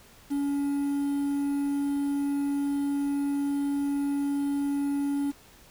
triangle tone with quantisation, 282.7 Hz, C#4, 34 cents sharp, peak -23 dBFS, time 0.3-5.32 s, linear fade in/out 20 ms, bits 8, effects pink hiss -54 dBFS RMS until 5.7 s

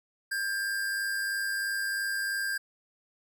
square tone pair together, 1594 / 1697 Hz, G6 / G#6, +28 / +37 cents, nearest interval minor second, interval 109 cents, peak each -30 / -40 dBFS, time 0.31-2.58 s, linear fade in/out 10 ms, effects none

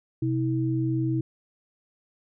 sine tone pair together, 127.75 / 321.9 Hz, C3 / E4, -41 / -41 cents, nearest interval octave + major third, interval 1600 cents, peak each -25 / -26 dBFS, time 0.22-1.21 s, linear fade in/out 5 ms, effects none

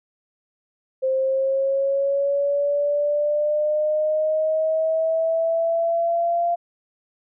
sine linear sweep, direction up, 523.3 to 692 Hz, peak -18 dBFS, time 1.02-6.56 s, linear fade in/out 20 ms, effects none

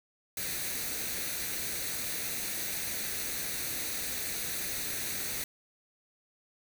white noise with comb filter, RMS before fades -35 dBFS, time 0.37-5.44 s, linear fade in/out 2 ms, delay 0.48 ms, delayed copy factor +0.55, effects none

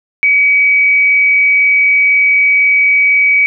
sine tone with amplitude modulation, 2271 Hz, C#7, 41 cents sharp, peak -5 dBFS, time 0.23-3.46 s, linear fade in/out 0 ms, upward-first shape sine, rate 194 Hz, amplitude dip 30%, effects none

